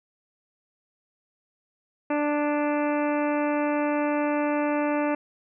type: harmonic tone with a mistuned harmonic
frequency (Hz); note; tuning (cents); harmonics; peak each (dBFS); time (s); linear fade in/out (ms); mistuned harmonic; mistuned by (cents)
294.8; D4; +7; 1 / 2 / 3 / 4 / 5 / 6 / 7 / 8 / 9; -25 / -27 / -31 / -36 / -38 / -40 / -41 / -41 / -41; 2.1-5.15; 5; 6; -25
effects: none